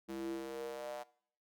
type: tone with high-pass filter sweep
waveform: square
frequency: 66.7 Hz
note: C2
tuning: 34 cents sharp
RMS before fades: -42 dBFS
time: 0.08-1.04 s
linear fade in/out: 20 ms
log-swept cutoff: 270 to 690 Hz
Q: 6.1
effects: noise-tail reverb RT60 0.6 s tail -21 dB re dry